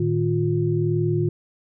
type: tone cluster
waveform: sine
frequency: 112.5 / 153.9 / 353.8 Hz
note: A2 / D#3 / F4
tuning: +39 / -19 / +23 cents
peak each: -23 dBFS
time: 0-1.29 s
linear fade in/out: 5 ms
effects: none